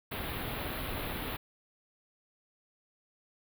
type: band-stop noise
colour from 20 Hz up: pink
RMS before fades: -37 dBFS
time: 0.11-1.37 s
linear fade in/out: 10 ms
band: 4000 to 11000 Hz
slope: 48 dB/octave
effects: none